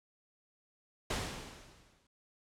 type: noise with exponential decay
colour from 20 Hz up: pink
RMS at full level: -33 dBFS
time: 1.1-2.07 s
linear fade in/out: 5 ms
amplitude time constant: 210 ms
effects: low-pass 8000 Hz 12 dB/octave